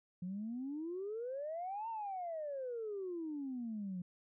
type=exponential two-way sweep; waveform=sine; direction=up then down; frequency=174.61 to 925 to 174.61 Hz; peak=-38 dBFS; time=0.22-4.02 s; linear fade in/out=5 ms; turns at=1.89 s; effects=tanh soft clip ceiling -34 dBFS